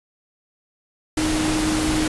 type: tone in noise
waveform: sine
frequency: 311.1 Hz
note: D#4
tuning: in tune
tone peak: -20 dBFS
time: 1.17-2.08 s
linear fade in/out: 5 ms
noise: pink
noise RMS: -24 dBFS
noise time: 1.17-2.08 s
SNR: +1 dB
effects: resampled to 24000 Hz